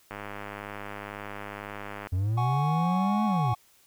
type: click train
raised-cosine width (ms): 0.5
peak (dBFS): -22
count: 201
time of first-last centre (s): 0.11-2.071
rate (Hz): 102
type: linear two-way sweep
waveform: triangle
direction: up then down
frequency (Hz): 87.31 to 218.1 to 106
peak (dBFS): -22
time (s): 2.12-3.54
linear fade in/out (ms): 10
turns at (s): 3.25
type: chord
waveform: triangle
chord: F# suspended second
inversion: none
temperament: just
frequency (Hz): 740 / 832.5 / 1110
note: F#5 / G#5 / C#6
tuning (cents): 0 / +4 / +2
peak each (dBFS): -30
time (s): 2.37-3.55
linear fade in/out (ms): 10
effects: white hiss -61 dBFS RMS until 3.86 s